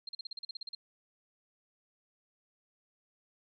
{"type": "tone bursts", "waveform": "sine", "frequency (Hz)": 4186, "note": "C8", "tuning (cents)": 0, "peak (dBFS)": -38, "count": 12, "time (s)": [0.07, 0.75], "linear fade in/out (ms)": 5, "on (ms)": 20, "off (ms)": 40, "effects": []}